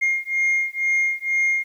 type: beating tone pair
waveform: sine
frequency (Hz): 2128 / 2130.1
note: C7 / C7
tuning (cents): +29 / +30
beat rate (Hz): 2.1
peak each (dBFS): -20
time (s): 0.01-1.64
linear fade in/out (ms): 20
effects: tanh soft clip ceiling -15 dBFS + 9-bit